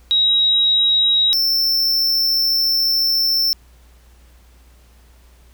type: tone pair in turn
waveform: sine / square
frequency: 3826 / 5363 Hz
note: A#7 / E8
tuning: +44 / +29 cents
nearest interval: tritone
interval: 585 cents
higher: second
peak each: -12 / -15 dBFS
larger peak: first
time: 0.11-1.33 / 1.33-3.53 s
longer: second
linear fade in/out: 0 ms
effects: added 60 Hz sine -46 dBFS peak until 5.53 s + pink hiss -55 dBFS RMS until 5.53 s